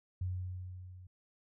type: tone with level ramp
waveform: sine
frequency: 91.4 Hz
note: F#2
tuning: 21 cents flat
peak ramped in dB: -32 to -50 dBFS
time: 0.21-1.07 s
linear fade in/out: 5 ms
effects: none